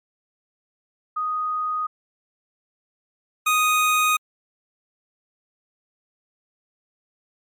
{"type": "tone pair in turn", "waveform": ["sine", "25% pulse"], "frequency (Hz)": [1244.5, 1244.5], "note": ["D#6", "D#6"], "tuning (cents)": [0, 0], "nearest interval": "unison", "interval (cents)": 0, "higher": "neither", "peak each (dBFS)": [-22, -13], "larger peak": "second", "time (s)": [[1.16, 1.87], [3.46, 4.17]], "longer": "neither", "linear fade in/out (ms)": 10, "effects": ["MP3 96 kbps"]}